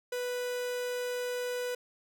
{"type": "tone", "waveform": "45% pulse", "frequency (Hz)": 493.9, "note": "B4", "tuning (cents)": 0, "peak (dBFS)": -32, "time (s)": [0.12, 1.75], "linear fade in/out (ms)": 5, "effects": []}